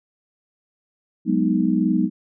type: chord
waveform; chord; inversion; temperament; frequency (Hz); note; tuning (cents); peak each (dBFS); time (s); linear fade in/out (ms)
sine; G# minor seventh; third; equal; 185 / 207.7 / 246.9 / 311.1; F#3 / G#3 / B3 / D#4; 0 / 0 / 0 / 0; -22; 1.25-2.1; 50
effects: none